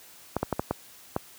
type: clicks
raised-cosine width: 1 ms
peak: -11 dBFS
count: 6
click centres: 0.366 / 0.43 / 0.527 / 0.595 / 0.71 / 1.164 s
effects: white hiss -51 dBFS RMS until 1.38 s + high-pass 60 Hz 12 dB/octave